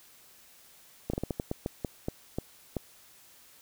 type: slowing click train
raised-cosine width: 2 ms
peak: -17 dBFS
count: 12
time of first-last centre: 1.1-2.767 s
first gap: 35 ms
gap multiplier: 1.27
effects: white hiss -57 dBFS RMS until 3.61 s